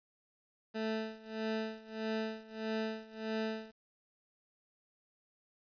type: tone with tremolo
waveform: 20% pulse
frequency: 220 Hz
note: A3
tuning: in tune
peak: -28 dBFS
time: 0.74-3.72 s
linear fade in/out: 20 ms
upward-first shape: sine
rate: 1.6 Hz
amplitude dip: 90%
effects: resampled to 11025 Hz + 11-bit